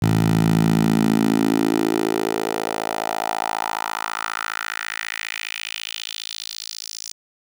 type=tone with high-pass filter sweep; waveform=10% pulse; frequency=54.7 Hz; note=A1; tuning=9 cents flat; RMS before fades=-22 dBFS; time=0.02-7.12 s; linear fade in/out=5 ms; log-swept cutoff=120 to 5800 Hz; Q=2.8; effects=none